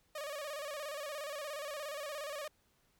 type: tone with vibrato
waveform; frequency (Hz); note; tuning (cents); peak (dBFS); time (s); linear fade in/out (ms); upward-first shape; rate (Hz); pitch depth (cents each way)
sawtooth; 587.3; D5; 0; -36; 0.15-2.48; 5; square; 17; 75
effects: pink hiss -73 dBFS RMS until 2.99 s